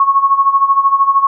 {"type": "tone with tremolo", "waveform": "sine", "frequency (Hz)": 1100, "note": "C#6", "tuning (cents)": -14, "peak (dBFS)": -5, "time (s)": [0, 1.27], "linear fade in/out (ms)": 2, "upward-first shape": "sine", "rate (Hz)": 13, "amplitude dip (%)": 75, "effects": []}